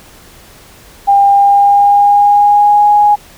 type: tone with pitch glide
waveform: sine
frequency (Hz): 800 to 829.2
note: G5 to G#5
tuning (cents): +35 to -3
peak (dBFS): -4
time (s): 1.07-3.16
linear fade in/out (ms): 20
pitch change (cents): +62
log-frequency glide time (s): 1.3-2.88
effects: pink hiss -39 dBFS RMS until 3.37 s